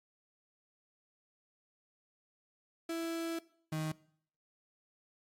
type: tone pair in turn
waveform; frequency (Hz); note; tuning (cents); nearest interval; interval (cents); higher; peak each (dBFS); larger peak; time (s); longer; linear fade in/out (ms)
35% pulse; 331.2 / 156.31; E4 / D#3; +8 / +8; octave + minor second; 1300; first; -33 / -32; second; 2.89-3.39 / 3.72-3.92; first; 5
effects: noise-tail reverb RT60 0.6 s tail -21 dB re dry + MP3 64 kbps